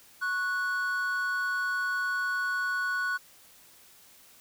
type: tone pair together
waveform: triangle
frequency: 1105 / 1475 Hz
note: C#6 / F#6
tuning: -6 / -6 cents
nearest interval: perfect fourth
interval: 500 cents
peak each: -33 / -26 dBFS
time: 0.21-3.18 s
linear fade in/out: 20 ms
effects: white hiss -56 dBFS RMS until 4.4 s